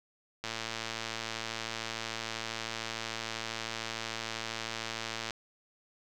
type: click train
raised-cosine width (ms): 0.2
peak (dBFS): -18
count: 551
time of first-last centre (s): 0.44-5.307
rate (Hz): 113
effects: none